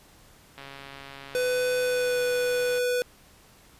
click train, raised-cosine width 0.3 ms, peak -26 dBFS, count 305, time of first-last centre 0.58-2.783 s, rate 138 Hz
square tone with pitch glide, 500 to 493.7 Hz, B4 to B4, +21 to -1 cents, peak -24 dBFS, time 1.35-3.02 s, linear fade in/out 0 ms, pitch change -22 cents, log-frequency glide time 1.8-2.2 s
effects pink hiss -55 dBFS RMS until 3.79 s + resampled to 32000 Hz

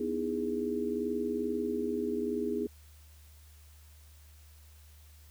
sine chord, E major seventh, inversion second, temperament just, 247.2 / 309 / 329.6 / 412 Hz, B3 / D#4 / E4 / G#4, +2 / -12 / 0 / -14 cents, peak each -35 / -38 / -38 / -33 dBFS, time 0-2.67 s, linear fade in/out 5 ms, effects added 75 Hz sine -53 dBFS peak until 5.3 s + white hiss -62 dBFS RMS until 5.3 s

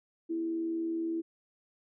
sine tone with frequency modulation, 329.6 Hz, E4, in tune, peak -30 dBFS, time 0.29-1.22 s, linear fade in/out 20 ms, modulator 79 Hz, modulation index 0.25, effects none

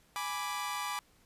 sawtooth chord, G# diminished, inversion none, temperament equal, 830.6 / 987.8 / 1174.7 Hz, G#5 / B5 / D6, 0 / 0 / 0 cents, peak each -37 / -35 / -34 dBFS, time 0.16-0.99 s, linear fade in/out 0 ms, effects pink hiss -66 dBFS RMS until 1.25 s + resampled to 32000 Hz

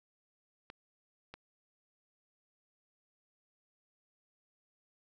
clicks, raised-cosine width 0.3 ms, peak -30 dBFS, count 2, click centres 0.701 / 1.34 s, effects none

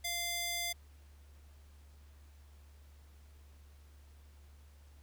square tone with high-pass filter, 693 Hz, F5, 14 cents flat, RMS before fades -37 dBFS, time 0.04-0.73 s, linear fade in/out 10 ms, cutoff 2100 Hz, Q 0.61, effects added 72 Hz sine -55 dBFS peak until 5.02 s + pink hiss -68 dBFS RMS until 5.02 s

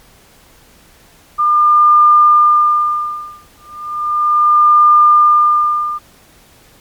sine tone with tremolo, 1203 Hz, D6, 41 cents sharp, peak -4 dBFS, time 1.38-5.99 s, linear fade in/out 20 ms, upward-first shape sine, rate 0.35 Hz, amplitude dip 100%, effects pink hiss -46 dBFS RMS until 6.8 s + MP3 96 kbps

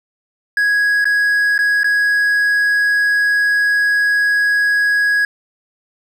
triangle tone with dropouts, 1661.2 Hz, G#6, in tune, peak -10 dBFS, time 0.57-5.25 s, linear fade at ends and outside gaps 2 ms, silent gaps 1.044-1.054 / 1.579-1.589 / 1.833-1.843 s, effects none

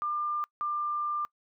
sine tone pair in turn, 1197 / 1192.8 Hz, D6 / D6, +33 / +27 cents, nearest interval unison, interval 6 cents, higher first, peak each -28 dBFS, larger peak neither, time 0.02-0.44 / 0.61-1.25 s, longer second, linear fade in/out 0 ms, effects noise-tail reverb RT60 0.1 s tail -25 dB re dry

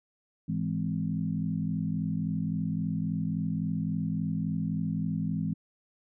harmonic tone with a mistuned harmonic, 51.91 Hz, G#1, in tune, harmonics 2 / 3 / 4 / 5, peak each -39 / -30 / -33 / -36 dBFS, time 0.48-5.54 s, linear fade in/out 10 ms, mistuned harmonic 3, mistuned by +90 cents, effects none

